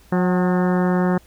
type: harmonic tone with a mistuned harmonic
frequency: 180.5 Hz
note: F#3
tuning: 43 cents flat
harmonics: 1 / 2 / 3 / 4 / 5 / 6 / 7 / 8 / 9 / 10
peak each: -17 / -23 / -27 / -29 / -31 / -33 / -34 / -35 / -36 / -37 dBFS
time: 0.12-1.18 s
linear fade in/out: 5 ms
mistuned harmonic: 4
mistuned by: +52 cents
effects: added 60 Hz sine -52 dBFS peak until 1.26 s + pink hiss -53 dBFS RMS until 1.26 s